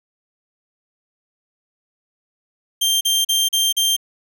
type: tone bursts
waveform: sawtooth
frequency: 3168 Hz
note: G7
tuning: 18 cents sharp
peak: -12 dBFS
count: 5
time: 2.81-3.966 s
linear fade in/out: 10 ms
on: 200 ms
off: 39 ms
effects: none